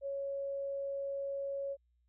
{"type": "tone", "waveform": "sine", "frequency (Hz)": 554.4, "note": "C#5", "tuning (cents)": 0, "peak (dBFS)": -35, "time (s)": [0.01, 1.77], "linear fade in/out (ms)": 50, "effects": ["added 60 Hz sine -70 dBFS peak until 2.08 s"]}